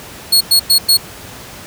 sawtooth tone bursts, 4335 Hz, C#8, 39 cents flat, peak -4 dBFS, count 4, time 0.32-0.973 s, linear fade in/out 10 ms, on 89 ms, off 99 ms, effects pink hiss -33 dBFS RMS until 1.66 s + high-pass 60 Hz 12 dB/octave

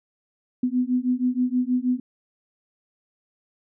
sine beating tone pair, 247.4 / 253.7 Hz, B3 / B3, +3 / +47 cents, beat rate 6.3 Hz, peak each -23 dBFS, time 0.63-2 s, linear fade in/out 5 ms, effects none

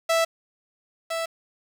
sawtooth tone pair in turn, 659.3 / 659.3 Hz, E5 / E5, 0 / 0 cents, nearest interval unison, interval 0 cents, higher neither, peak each -15 / -22 dBFS, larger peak first, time 0.09-0.25 / 1.1-1.26 s, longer neither, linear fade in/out 10 ms, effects low-pass 10000 Hz 12 dB/octave + 7-bit

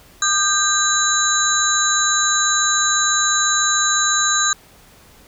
sine tone cluster, 1212 / 1578 / 3953 / 6540 / 7140 Hz, D#6 / G6 / B7 / G#8 / A8, -46 / +11 / +1 / -28 / +24 cents, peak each -21 dBFS, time 0.22-4.53 s, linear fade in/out 2 ms, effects pink hiss -48 dBFS RMS until 5.27 s

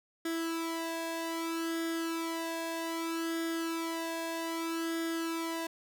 sawtooth tone with flanger, 329.8 Hz, E4, 1 cent sharp, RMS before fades -35 dBFS, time 0.25-5.67 s, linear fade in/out 5 ms, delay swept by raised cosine 0.58 to 1.17 ms, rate 0.63 Hz, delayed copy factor +0.75, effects none

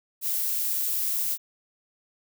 violet noise, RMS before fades -27 dBFS, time 0.21-1.38 s, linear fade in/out 50 ms, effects none

